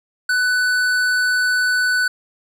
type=tone with tanh clipping; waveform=triangle; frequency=1494 Hz; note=F#6; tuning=16 cents sharp; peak=-17 dBFS; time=0.29-2.08 s; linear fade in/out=5 ms; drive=18 dB; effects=none